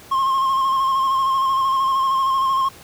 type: tone with vibrato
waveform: triangle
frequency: 1069 Hz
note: C6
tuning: 37 cents sharp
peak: -14 dBFS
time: 0.11-2.69 s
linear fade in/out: 10 ms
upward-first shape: square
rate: 13 Hz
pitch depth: 25 cents each way
effects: pink hiss -43 dBFS RMS until 2.83 s + high-pass 60 Hz 12 dB/octave